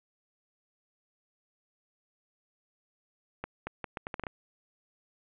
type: accelerating click train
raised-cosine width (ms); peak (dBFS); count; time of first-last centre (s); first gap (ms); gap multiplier
0.5; -20; 9; 3.44-4.268; 230; 0.75
effects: resampled to 8000 Hz + 10-bit